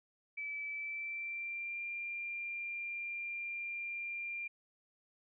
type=tone with pitch glide; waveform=sine; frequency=2307 to 2387 Hz; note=D7 to D7; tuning=-31 to +28 cents; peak=-38 dBFS; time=0.37-4.48 s; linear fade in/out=10 ms; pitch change=+59 cents; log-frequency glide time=0.68-1.82 s; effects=none